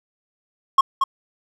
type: tone with echo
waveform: triangle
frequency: 1084 Hz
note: C#6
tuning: 39 cents flat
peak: -7 dBFS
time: 0.78-0.81 s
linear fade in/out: 5 ms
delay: 230 ms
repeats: 1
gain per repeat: -6 dB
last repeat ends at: 1.04 s
effects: none